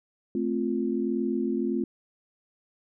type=chord; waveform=sine; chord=F major; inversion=first; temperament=equal; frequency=220 / 261.6 / 349.2 Hz; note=A3 / C4 / F4; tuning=0 / 0 / 0 cents; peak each=-29 dBFS; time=0.35-1.84 s; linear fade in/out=2 ms; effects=none